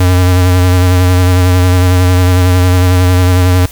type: tone with vibrato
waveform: square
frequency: 90.6 Hz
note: F#2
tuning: 36 cents flat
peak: -6 dBFS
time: 0-3.66 s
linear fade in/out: 5 ms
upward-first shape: sine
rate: 11 Hz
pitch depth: 28 cents each way
effects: added 60 Hz sine -35 dBFS peak until 3.71 s + white hiss -33 dBFS RMS until 3.71 s